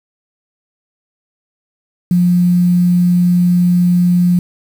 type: tone with quantisation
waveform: sine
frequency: 177.1 Hz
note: F3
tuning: 24 cents sharp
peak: -8 dBFS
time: 2.11-4.39 s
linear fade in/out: 2 ms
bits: 6
effects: none